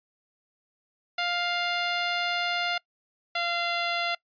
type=tone pair in turn; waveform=10% pulse; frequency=701 / 690.2 Hz; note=F5 / F5; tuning=+6 / -21 cents; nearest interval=unison; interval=27 cents; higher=first; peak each=-17 dBFS; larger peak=neither; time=1.18-2.78 / 3.35-4.15 s; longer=first; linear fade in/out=5 ms; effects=noise-tail reverb RT60 0.1 s tail -24 dB re dry + resampled to 11025 Hz